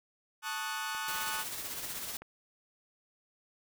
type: chord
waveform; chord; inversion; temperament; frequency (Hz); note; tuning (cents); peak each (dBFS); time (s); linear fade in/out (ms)
sawtooth; D# half-diminished seventh; second; equal; 880 / 1108.7 / 1244.5 / 1480; A5 / C#6 / D#6 / F#6; 0 / 0 / 0 / 0; -36 / -39 / -38 / -35; 0.42-1.45; 50
type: clicks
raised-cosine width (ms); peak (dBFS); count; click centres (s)
0.5; -33; 4; 0.949 / 1.387 / 1.835 / 2.22
type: noise with tremolo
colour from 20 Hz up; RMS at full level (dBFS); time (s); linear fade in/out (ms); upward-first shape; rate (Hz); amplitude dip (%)
white; -38; 1.08-2.17; 2; sine; 16; 40
effects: none